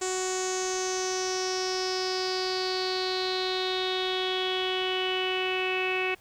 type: tone with low-pass filter sweep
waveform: sawtooth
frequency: 371.9 Hz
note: F#4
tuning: 9 cents sharp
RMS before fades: -29 dBFS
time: 0.01-6.15 s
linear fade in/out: 10 ms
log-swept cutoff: 7300 to 2500 Hz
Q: 7
effects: pink hiss -58 dBFS RMS until 6.2 s